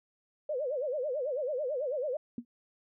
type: tone with vibrato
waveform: sine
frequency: 550 Hz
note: C#5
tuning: 14 cents flat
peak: -30 dBFS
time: 0.49-2.17 s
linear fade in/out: 5 ms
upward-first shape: sine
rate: 9.1 Hz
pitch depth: 210 cents each way
type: tone with exponential decay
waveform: sine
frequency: 238.2 Hz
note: A#3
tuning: 38 cents sharp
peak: -30 dBFS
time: 2.38-2.45 s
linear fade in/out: 2 ms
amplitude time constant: 15 ms
effects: none